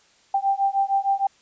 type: beating tone pair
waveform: sine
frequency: 784 / 790.5 Hz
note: G5 / G5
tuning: 0 / +14 cents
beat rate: 6.5 Hz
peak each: -22 dBFS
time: 0.34-1.27 s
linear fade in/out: 5 ms
effects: white hiss -58 dBFS RMS until 1.41 s + resampled to 16000 Hz